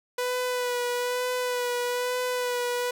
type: tone with vibrato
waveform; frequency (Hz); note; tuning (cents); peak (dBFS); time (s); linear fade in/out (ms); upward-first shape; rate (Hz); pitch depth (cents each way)
sawtooth; 493.9; B4; 0; -22; 0.18-2.91; 5; sine; 1.1; 23
effects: none